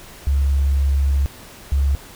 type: tone pair in turn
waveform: sine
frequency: 69.3 / 69.3 Hz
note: C#2 / C#2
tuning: 0 / 0 cents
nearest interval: unison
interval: 0 cents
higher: neither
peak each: -14 dBFS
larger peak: neither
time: 0.27-1.26 / 1.72-1.95 s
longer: first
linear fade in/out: 0 ms
effects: pink hiss -41 dBFS RMS until 2.15 s